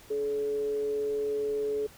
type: tone with frequency modulation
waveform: sine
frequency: 427.5 Hz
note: A4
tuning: 50 cents flat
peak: -27 dBFS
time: 0.1-1.87 s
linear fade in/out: 10 ms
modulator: 142 Hz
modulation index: 0.23
effects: pink hiss -53 dBFS RMS until 1.97 s